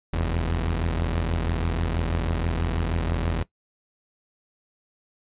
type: tone pair together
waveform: sawtooth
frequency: 44.3 / 82.41 Hz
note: F1 / E2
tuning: +25 / 0 cents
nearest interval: major seventh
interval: 1075 cents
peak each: -22 dBFS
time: 0.13-3.43 s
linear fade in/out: 0 ms
effects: noise-tail reverb RT60 0.1 s tail -18 dB re dry + resampled to 8000 Hz